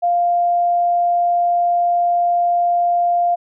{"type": "tone", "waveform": "sine", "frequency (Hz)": 698.5, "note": "F5", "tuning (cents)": 0, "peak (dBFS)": -13, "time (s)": [0.02, 3.36], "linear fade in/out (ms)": 20, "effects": []}